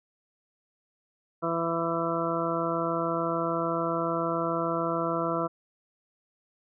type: harmonic tone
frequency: 166.8 Hz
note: E3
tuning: 21 cents sharp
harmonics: 1 / 2 / 3 / 4 / 6 / 7 / 8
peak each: -35 / -32 / -33 / -32 / -35 / -35 / -33 dBFS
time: 1.42-5.48 s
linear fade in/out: 20 ms
effects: none